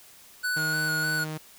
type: tone with vibrato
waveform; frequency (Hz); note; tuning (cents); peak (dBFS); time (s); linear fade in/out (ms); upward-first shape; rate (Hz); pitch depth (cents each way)
square; 1468; F#6; -14; -26; 0.43-1.25; 20; square; 3.3; 23
type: tone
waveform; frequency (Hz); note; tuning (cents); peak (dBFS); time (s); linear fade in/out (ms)
sawtooth; 155.5; D#3; -1; -28; 0.56-1.38; 10
effects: white hiss -52 dBFS RMS until 1.58 s